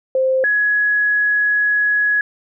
sine tone pair in turn, 523.3 / 1678.7 Hz, C5 / G#6, 0 / +18 cents, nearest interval octave + minor sixth, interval 2018 cents, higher second, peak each -13 dBFS, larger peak neither, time 0.15-0.44 / 0.44-2.21 s, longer second, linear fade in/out 2 ms, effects none

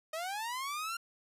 sawtooth linear sweep, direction up, 617 to 1396.9 Hz, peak -32 dBFS, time 0.13-0.97 s, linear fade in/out 5 ms, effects resampled to 32000 Hz

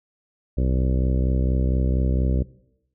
harmonic tone, 64.3 Hz, C2, 30 cents flat, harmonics 1 / 2 / 3 / 4 / 5 / 6 / 7 / 8 / 9, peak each -20 / -26 / -30 / -32 / -34 / -36 / -37 / -38 / -39 dBFS, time 0.57-2.43 s, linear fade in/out 10 ms, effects noise-tail reverb RT60 0.8 s tail -19 dB re dry

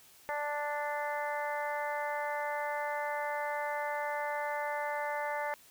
harmonic tone, 293.7 Hz, D4, in tune, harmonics 2 / 3 / 4 / 5 / 6 / 7, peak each -37 / -36 / -44 / -44 / -41 / -43 dBFS, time 0.29-5.54 s, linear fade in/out 0 ms, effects white hiss -59 dBFS RMS until 5.7 s

